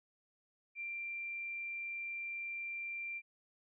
sine tone, 2366 Hz, D7, 12 cents sharp, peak -39 dBFS, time 0.75-3.22 s, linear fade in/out 50 ms, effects none

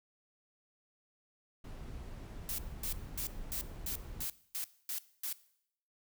brown noise, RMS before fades -45 dBFS, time 1.64-4.25 s, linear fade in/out 5 ms
blue noise bursts, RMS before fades -38 dBFS, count 9, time 2.49-5.327 s, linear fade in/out 0 ms, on 93 ms, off 250 ms
effects noise-tail reverb RT60 0.7 s tail -19 dB re dry

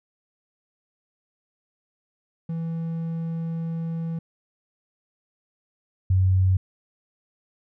triangle / sine tone pair in turn, 164.81 / 93.65 Hz, E3 / F#2, 0 / +21 cents, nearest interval minor seventh, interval 979 cents, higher first, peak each -24 / -16 dBFS, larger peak second, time 2.49-4.19 / 6.1-6.57 s, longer first, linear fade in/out 5 ms, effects none

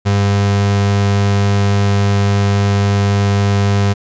35% pulse tone, 100.4 Hz, G2, 42 cents sharp, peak -9 dBFS, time 0.05-3.94 s, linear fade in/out 20 ms, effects resampled to 16000 Hz

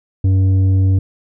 triangle tone with tanh clipping, 95.2 Hz, F#2, 50 cents sharp, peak -11 dBFS, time 0.24-0.99 s, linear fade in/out 5 ms, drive 11 dB, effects none

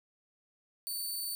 10% pulse tone, 4522 Hz, C#8, 34 cents sharp, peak -28 dBFS, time 0.87-1.35 s, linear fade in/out 0 ms, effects none

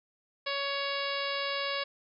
harmonic tone, 559 Hz, C#5, 14 cents sharp, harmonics 1 / 2 / 3 / 4 / 5 / 6 / 7 / 8 / 9, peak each -36 / -37 / -39 / -39 / -39 / -42 / -40 / -42 / -43 dBFS, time 0.46-1.84 s, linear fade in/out 10 ms, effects none

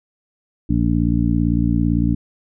harmonic tone, 57.8 Hz, A#1, 14 cents flat, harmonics 1 / 2 / 3 / 4 / 5, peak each -21 / -21 / -21 / -21 / -21 dBFS, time 0.69-2.15 s, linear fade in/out 10 ms, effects none

